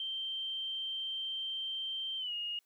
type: tone with pitch glide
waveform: sine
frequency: 3136 to 2859 Hz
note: G7 to F7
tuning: 0 to +40 cents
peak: -35 dBFS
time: 0-2.59 s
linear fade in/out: 2 ms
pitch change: -160 cents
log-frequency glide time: 2.18-2.33 s
effects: white hiss -75 dBFS RMS until 2.65 s + high-pass 300 Hz 12 dB/octave